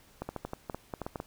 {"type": "clicks", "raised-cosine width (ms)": 1, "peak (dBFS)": -21, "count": 12, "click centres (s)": [0.22, 0.29, 0.363, 0.45, 0.534, 0.698, 0.746, 0.938, 1.017, 1.065, 1.158, 1.201], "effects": ["pink hiss -60 dBFS RMS until 1.26 s"]}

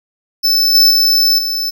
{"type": "tone with level steps", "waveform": "square", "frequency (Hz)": 5274, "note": "E8", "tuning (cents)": 0, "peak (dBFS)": [-10, -6, -9, -16], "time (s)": [0.43, 1.71], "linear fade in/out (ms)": 20, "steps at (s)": [0.74, 0.9, 1.38], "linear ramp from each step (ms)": 10, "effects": []}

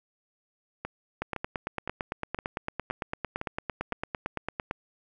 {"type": "two click trains", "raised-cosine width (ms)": 0.5, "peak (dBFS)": [-18, -15], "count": [7, 32], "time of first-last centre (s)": [[0.85, 3.927], [1.22, 4.711]], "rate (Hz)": [1.95, 8.88], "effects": []}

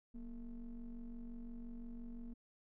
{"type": "ring-modulated tone", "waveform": "triangle", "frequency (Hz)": 107.1, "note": "A2", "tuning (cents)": -46, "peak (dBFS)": -40, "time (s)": [0.14, 2.34], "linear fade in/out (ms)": 10, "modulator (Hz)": 130, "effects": []}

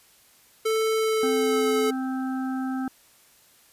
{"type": "tone with pitch glide", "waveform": "square", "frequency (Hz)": [441, 431.9], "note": ["A4", "A4"], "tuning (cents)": [4, -32], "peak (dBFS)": -22, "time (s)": [0.65, 1.91], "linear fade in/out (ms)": 10, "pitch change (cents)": -36, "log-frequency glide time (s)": [0.97, 1.68]}
{"type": "harmonic tone", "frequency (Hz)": 261.3, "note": "C4", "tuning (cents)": -2, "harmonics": [1, 3, 5, 6], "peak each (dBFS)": [-26, -36, -40, -42], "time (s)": [1.23, 2.88], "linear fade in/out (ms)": 2}
{"effects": ["white hiss -57 dBFS RMS until 3.72 s", "resampled to 32000 Hz"]}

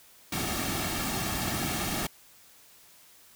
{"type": "noise with comb filter", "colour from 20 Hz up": "pink", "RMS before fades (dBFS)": -31, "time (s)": [0.32, 2.07], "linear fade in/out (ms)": 5, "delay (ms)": 2, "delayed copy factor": -0.6, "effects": ["white hiss -56 dBFS RMS until 3.35 s"]}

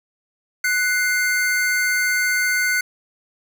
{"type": "tone pair together", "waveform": "square", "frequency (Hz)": [1484.9, 2100], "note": ["F#6", "C7"], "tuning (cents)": [6, 6], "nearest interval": "tritone", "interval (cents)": 600, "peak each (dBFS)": -21, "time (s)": [0.64, 2.81], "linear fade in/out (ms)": 5, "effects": []}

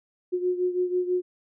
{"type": "beating tone pair", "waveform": "sine", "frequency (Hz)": [360.2, 366.3], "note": ["F#4", "F#4"], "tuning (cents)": [-46, -17], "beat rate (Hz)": 6.1, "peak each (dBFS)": [-24, -29], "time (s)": [0.32, 1.22], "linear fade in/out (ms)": 20, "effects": []}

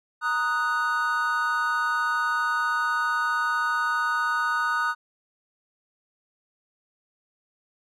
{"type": "chord", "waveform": "triangle", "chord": "D# minor", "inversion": "second", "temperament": "equal", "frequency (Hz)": [932.3, 1244.5, 1480], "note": ["A#5", "D#6", "F#6"], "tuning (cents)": [0, 0, 0], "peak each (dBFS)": [-29, -24, -24], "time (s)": [0.21, 4.95], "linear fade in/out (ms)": 50, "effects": []}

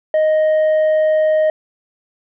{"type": "tone with tanh clipping", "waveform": "triangle", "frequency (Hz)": 622.3, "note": "D#5", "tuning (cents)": 0, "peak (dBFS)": -12, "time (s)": [0.14, 1.5], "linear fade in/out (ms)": 2, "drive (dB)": 8, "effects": []}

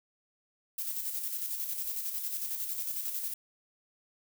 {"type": "noise with tremolo", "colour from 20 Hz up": "violet", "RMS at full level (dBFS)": -34, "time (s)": [0.78, 3.34], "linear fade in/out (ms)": 5, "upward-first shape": "square", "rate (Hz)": 11, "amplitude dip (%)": 40, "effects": []}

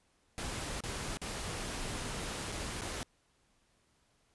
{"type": "noise with dropouts", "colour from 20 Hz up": "pink", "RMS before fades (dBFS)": -39, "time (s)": [0.38, 3.03], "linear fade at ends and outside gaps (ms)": 0, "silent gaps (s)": [[0.805, 0.837], [1.171, 1.216], [2.519, 2.523], [2.811, 2.818]], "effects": ["pink hiss -72 dBFS RMS until 4.34 s", "resampled to 24000 Hz"]}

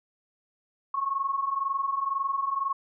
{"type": "tone pair together", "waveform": "sine", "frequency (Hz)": [1078, 1100], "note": ["C#6", "C#6"], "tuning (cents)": [-49, -14], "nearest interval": "unison", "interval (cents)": 35, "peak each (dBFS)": [-31, -27], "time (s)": [0.94, 2.73], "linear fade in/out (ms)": 5, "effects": []}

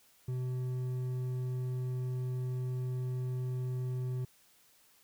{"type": "tone with hard clipping", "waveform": "triangle", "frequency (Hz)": 126.8, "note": "B2", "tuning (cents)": 46, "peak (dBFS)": -34, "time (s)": [0.28, 4.25], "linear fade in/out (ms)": 5, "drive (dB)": 9, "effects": ["white hiss -65 dBFS RMS until 5.03 s"]}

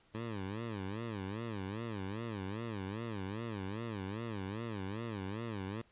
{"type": "tone with vibrato", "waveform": "15% pulse", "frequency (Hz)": 105.4, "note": "G#2", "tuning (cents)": 26, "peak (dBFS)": -32, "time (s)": [0.14, 5.82], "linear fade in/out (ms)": 10, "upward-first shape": "sine", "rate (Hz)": 2.5, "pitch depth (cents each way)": 190, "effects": ["pink hiss -68 dBFS RMS until 5.91 s", "resampled to 8000 Hz"]}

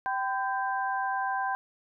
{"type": "tone cluster", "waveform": "sine", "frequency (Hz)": [776, 1013, 1573], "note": ["G5", "B5", "G6"], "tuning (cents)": [-18, 44, 6], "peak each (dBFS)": [-30, -32, -33], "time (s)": [0.06, 1.55], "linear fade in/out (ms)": 0, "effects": []}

